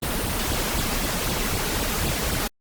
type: noise with flanger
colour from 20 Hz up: pink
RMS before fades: -25 dBFS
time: 0.02-2.48 s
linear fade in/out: 10 ms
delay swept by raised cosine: 0.22 to 4.92 ms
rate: 3.9 Hz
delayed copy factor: +0.7
effects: Opus 32 kbps